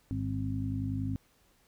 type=harmonic tone with a mistuned harmonic; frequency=50.7 Hz; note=G#1; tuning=41 cents flat; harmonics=1 / 2 / 3 / 4 / 5; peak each=-43 / -33 / -41 / -42 / -35 dBFS; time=0.11-1.16 s; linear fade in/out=0 ms; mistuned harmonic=5; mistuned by=+65 cents; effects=pink hiss -67 dBFS RMS until 1.67 s